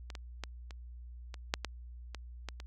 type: clicks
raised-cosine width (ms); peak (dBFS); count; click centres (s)
0.2; -27 / -26 / -21 / -30 / -27 / -11 / -17 / -24 / -22 / -28; 10; 0.102 / 0.152 / 0.437 / 0.708 / 1.342 / 1.539 / 1.647 / 2.147 / 2.487 / 2.601
effects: added 60 Hz sine -45 dBFS peak until 2.66 s